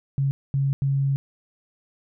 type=tone bursts at uneven times; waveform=sine; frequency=137.7 Hz; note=C#3; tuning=11 cents flat; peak=-19 dBFS; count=3; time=0.18-0.31 / 0.54-0.73 / 0.82-1.16 s; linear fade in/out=0 ms; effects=none